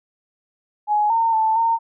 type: tone with pitch steps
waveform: sine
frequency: 839 / 912 / 881 / 915 Hz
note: G#5 / A#5 / A5 / A#5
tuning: +17 / -38 / +2 / -32 cents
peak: -15 dBFS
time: 0.87-1.79 s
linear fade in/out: 50 ms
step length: 230 ms
effects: none